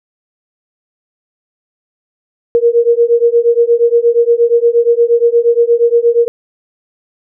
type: beating tone pair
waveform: sine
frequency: 466.3 / 474.8 Hz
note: A#4 / A#4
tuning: +1 / +32 cents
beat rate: 8.5 Hz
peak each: -10 dBFS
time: 2.55-6.28 s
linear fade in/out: 0 ms
effects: none